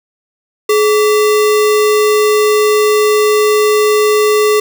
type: tone with sample-and-hold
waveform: sine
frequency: 423.6 Hz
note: G#4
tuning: 34 cents sharp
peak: -7 dBFS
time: 0.69-4.6 s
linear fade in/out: 5 ms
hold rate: 1575 Hz
effects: none